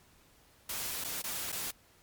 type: noise with dropouts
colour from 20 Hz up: white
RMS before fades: -37 dBFS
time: 0.69-1.71 s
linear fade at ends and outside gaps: 5 ms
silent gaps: 1.041-1.045 / 1.219-1.239 / 1.519-1.525 s
effects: pink hiss -63 dBFS RMS until 2.02 s + MP3 96 kbps